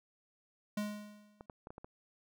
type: tone with exponential decay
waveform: square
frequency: 208.7 Hz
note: G#3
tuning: 9 cents sharp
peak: -33 dBFS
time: 0.77-1.46 s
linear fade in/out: 5 ms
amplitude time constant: 150 ms
type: clicks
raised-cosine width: 1 ms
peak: -33 dBFS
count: 6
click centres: 1.409 / 1.498 / 1.671 / 1.705 / 1.781 / 1.845 s
effects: none